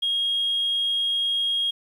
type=tone; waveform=sine; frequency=3266 Hz; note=G#7; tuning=30 cents flat; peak=-20 dBFS; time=0.02-1.71 s; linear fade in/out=10 ms; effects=tanh soft clip ceiling -17 dBFS + 9-bit